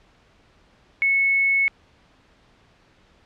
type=tone; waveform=sine; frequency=2200 Hz; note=C#7; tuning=14 cents flat; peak=-16 dBFS; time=1.02-1.68 s; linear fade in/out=0 ms; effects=pink hiss -57 dBFS RMS until 3.25 s + low-pass 4000 Hz 12 dB/octave